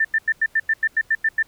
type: tone bursts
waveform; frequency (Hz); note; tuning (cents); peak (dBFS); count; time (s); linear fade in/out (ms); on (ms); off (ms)
sine; 1782; A6; +22; -15; 11; 0-1.427; 5; 47; 91
effects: pink hiss -56 dBFS RMS until 1.47 s